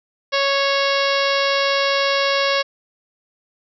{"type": "harmonic tone with a mistuned harmonic", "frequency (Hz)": 554.4, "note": "C#5", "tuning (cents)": 0, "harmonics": [1, 2, 3, 4, 5, 6, 7, 8, 9, 10], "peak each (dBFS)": [-20, -23, -25, -26, -27, -28, -28, -29, -30, -30], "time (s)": [0.32, 2.63], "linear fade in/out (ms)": 20, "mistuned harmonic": 4, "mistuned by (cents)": -18, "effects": []}